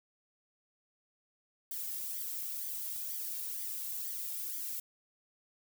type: noise with flanger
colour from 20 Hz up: violet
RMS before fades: -39 dBFS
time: 1.71-4.8 s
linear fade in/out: 2 ms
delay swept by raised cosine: 0.73 to 2.03 ms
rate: 2.1 Hz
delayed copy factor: -0.9
effects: none